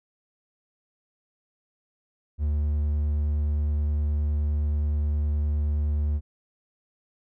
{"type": "tone", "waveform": "triangle", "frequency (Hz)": 74.2, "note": "D2", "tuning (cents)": 18, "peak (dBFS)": -20, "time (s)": [2.38, 6.21], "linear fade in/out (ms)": 50, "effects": []}